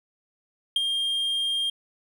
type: tone with ADSR envelope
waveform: triangle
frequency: 3210 Hz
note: G7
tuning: 40 cents sharp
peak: -16 dBFS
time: 0.76-1.7 s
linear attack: 3 ms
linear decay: 22 ms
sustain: -6 dB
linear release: 5 ms
effects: none